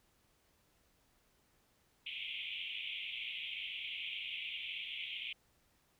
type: band-pass noise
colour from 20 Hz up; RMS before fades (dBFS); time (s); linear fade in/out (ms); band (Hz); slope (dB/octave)
white; -43; 2.06-5.33; 5; 2200 to 3400; 96
effects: pink hiss -73 dBFS RMS until 5.99 s